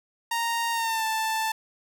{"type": "tone with pitch glide", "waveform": "sawtooth", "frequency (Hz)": [929, 883], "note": ["A#5", "A5"], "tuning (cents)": [-6, 6], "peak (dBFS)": -21, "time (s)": [0.31, 1.52], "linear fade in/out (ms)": 5, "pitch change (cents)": -88, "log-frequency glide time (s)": [0.72, 1.05], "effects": []}